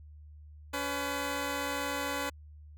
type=tone pair together; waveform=10% pulse; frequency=282.3 / 503 Hz; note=C#4 / B4; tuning=+32 / +32 cents; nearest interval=minor seventh; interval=1000 cents; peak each=-26 / -27 dBFS; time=0.73-2.3 s; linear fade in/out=10 ms; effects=added 75 Hz sine -48 dBFS peak until 2.77 s